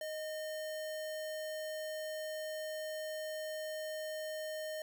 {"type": "tone with sample-and-hold", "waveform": "sine", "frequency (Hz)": 622.3, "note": "D#5", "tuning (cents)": 0, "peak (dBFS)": -38, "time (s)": [0.01, 4.82], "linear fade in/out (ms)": 2, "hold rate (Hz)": 2450, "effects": []}